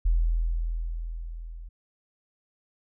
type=tone with level ramp; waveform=sine; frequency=41.41 Hz; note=E1; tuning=9 cents sharp; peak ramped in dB=-18 to -38 dBFS; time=0.05-1.69 s; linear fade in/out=10 ms; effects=none